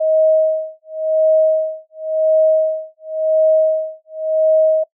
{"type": "tone with tremolo", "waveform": "sine", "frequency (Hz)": 631, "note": "D#5", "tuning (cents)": 24, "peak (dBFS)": -9, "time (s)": [0, 4.84], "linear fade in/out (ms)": 10, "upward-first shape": "sine", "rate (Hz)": 0.93, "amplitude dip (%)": 100, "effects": ["noise-tail reverb RT60 0.1 s tail -20 dB re dry"]}